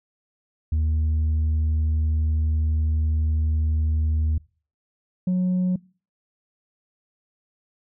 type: tone pair in turn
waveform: sine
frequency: 78 / 182.54 Hz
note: D#2 / F#3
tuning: +5 / -23 cents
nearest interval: octave + minor third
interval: 1472 cents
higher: second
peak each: -16 dBFS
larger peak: neither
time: 0.72-4.38 / 5.27-5.76 s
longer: first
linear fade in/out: 5 ms
effects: noise-tail reverb RT60 0.4 s tail -25 dB re dry + tanh soft clip ceiling -18 dBFS